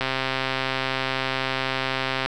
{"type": "click train", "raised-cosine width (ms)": 0.3, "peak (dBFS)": -8, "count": 298, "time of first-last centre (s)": [0.01, 2.26], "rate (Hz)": 132, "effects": []}